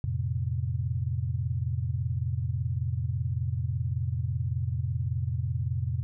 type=chord; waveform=sine; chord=F major; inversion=none; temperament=equal with one note detuned; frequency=87.31 / 112.51 / 130.81 Hz; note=F2 / A2 / C3; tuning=0 / +39 / 0 cents; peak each=-31 dBFS; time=0.04-6.03 s; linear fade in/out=0 ms; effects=none